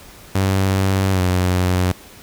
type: tone with pitch glide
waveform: sawtooth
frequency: 96.2 to 91.06 Hz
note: G2 to F#2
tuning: -32 to -27 cents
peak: -11 dBFS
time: 0.35-1.92 s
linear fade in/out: 5 ms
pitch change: -95 cents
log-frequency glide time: 1.11-1.22 s
effects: pink hiss -42 dBFS RMS until 2.22 s